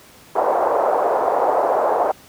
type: band-pass noise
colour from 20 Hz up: pink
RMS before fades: -18 dBFS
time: 0.35-2.12 s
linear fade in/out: 10 ms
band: 510 to 910 Hz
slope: 24 dB/octave
effects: pink hiss -46 dBFS RMS until 2.28 s + high-pass 80 Hz 12 dB/octave